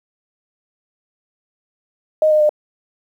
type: tone with pitch steps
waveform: sine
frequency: 621 / 611.7 / 602.6 Hz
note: D#5 / D#5 / D5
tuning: -3 / -30 / +44 cents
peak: -10 dBFS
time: 2.22-2.493 s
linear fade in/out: 2 ms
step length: 91 ms
effects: 8-bit